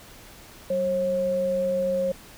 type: tone pair together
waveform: sine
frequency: 190.2 / 539.5 Hz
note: F#3 / C#5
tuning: +48 / -47 cents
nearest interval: octave + tritone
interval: 1805 cents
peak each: -32 / -22 dBFS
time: 0.7-2.12 s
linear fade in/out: 5 ms
effects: pink hiss -47 dBFS RMS until 2.37 s